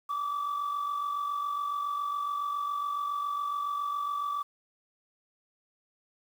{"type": "tone pair together", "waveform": "sine", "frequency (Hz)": [1154.8, 1202], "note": ["D6", "D6"], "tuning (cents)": [-30, 40], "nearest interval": "minor second", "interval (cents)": 70, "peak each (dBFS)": [-28, -35], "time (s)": [0.09, 4.43], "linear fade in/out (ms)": 10, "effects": ["tanh soft clip ceiling -27 dBFS", "9-bit"]}